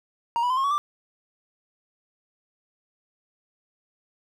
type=tone with pitch steps; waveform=triangle; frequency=936 / 980.3 / 1026.6 / 1075.2 / 1126 / 1179.3 Hz; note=A#5 / B5 / C6 / C6 / C#6 / D6; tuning=+7 / -13 / -33 / +47 / +27 / +7 cents; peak=-19 dBFS; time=0.36-0.78 s; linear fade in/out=0 ms; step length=70 ms; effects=none